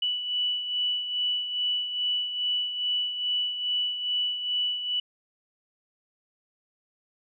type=beating tone pair; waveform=sine; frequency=2960 / 2962.4 Hz; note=F#7 / F#7; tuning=0 / +1 cents; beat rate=2.4 Hz; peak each=-26 / -34 dBFS; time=0.02-5 s; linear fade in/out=5 ms; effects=none